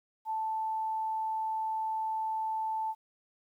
sine tone, 880 Hz, A5, in tune, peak -30 dBFS, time 0.25-2.95 s, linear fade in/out 50 ms, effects 11-bit

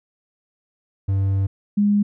triangle / sine tone pair in turn, 97.4 / 205.1 Hz, G2 / G#3, -11 / -21 cents, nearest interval octave + minor second, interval 1290 cents, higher second, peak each -15 / -14 dBFS, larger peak second, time 1.08-1.47 / 1.77-2.03 s, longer first, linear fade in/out 10 ms, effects none

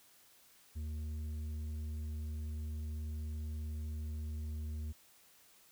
triangle tone with tanh clipping, 76.7 Hz, D#2, 24 cents flat, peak -39 dBFS, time 0.75-4.93 s, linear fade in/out 20 ms, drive 11 dB, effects white hiss -64 dBFS RMS until 5.71 s

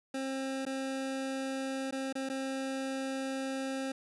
25% pulse tone with dropouts, 267.1 Hz, C4, 36 cents sharp, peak -30 dBFS, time 0.14-3.92 s, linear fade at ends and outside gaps 5 ms, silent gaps 0.653-0.664 / 1.91-1.924 / 2.127-2.153 / 2.29-2.297 s, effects resampled to 24000 Hz + 11-bit

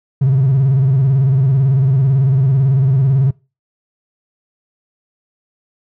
triangle tone with vibrato, 133.8 Hz, C3, 39 cents sharp, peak -6 dBFS, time 0.21-3.31 s, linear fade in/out 10 ms, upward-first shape square, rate 18 Hz, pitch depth 80 cents each way, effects noise-tail reverb RT60 0.3 s tail -26 dB re dry + tanh soft clip ceiling -5 dBFS

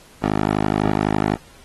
10% pulse tone with band-pass filter, 51.91 Hz, G#1, in tune, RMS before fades -20 dBFS, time 0.22-1.36 s, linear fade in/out 10 ms, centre 550 Hz, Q 0.55, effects pink hiss -49 dBFS RMS until 1.64 s + AAC 32 kbps

